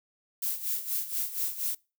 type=noise with tremolo; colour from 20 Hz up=violet; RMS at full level=-29 dBFS; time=0.42-1.75 s; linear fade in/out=5 ms; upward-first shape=sine; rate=4.2 Hz; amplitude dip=75%; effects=noise-tail reverb RT60 0.3 s tail -24 dB re dry